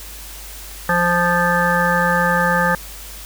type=harmonic tone; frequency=174.61 Hz; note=F3; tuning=in tune; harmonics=1 / 3 / 5 / 7 / 9 / 10; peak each=-21 / -21 / -21 / -21 / -21 / -21 dBFS; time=0.89-2.75 s; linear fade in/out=2 ms; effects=added 50 Hz sine -36 dBFS peak until 3.25 s + white hiss -36 dBFS RMS until 3.25 s